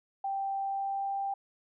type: tone with pitch glide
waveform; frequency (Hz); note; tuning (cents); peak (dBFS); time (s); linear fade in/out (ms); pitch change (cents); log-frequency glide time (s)
sine; 784 to 789.5; G5 to G5; 0 to +12; -30; 0.24-1.34; 5; +12; 0.56-1.13
effects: none